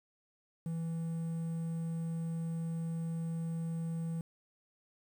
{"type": "tone with quantisation", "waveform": "triangle", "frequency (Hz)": 164.81, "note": "E3", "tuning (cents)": 0, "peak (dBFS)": -32, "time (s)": [0.66, 4.21], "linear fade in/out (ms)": 2, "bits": 10, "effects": []}